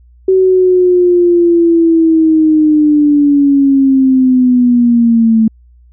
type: linear sweep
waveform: sine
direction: down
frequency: 379.5 to 220 Hz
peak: -5 dBFS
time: 0.28-5.48 s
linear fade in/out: 5 ms
effects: added 60 Hz sine -40 dBFS peak until 5.92 s